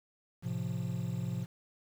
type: chord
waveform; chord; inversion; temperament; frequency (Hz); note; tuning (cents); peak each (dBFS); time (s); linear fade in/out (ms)
triangle; F major; first; equal; 110 / 130.81 / 174.61; A2 / C3 / F3; 0 / 0 / 0; -36 / -35 / -35; 0.42-1.47; 50
effects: 9-bit